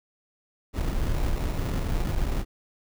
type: noise with sample-and-hold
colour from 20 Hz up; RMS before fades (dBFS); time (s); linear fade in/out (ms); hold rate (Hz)
brown; -26; 0.73-2.45; 50; 1575
effects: none